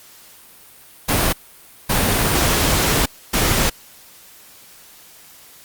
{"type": "noise bursts at uneven times", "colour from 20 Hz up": "pink", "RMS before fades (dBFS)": -17, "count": 3, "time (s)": [[1.08, 1.33], [1.89, 3.06], [3.33, 3.7]], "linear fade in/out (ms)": 10, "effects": ["white hiss -45 dBFS RMS until 5.64 s", "Opus 48 kbps"]}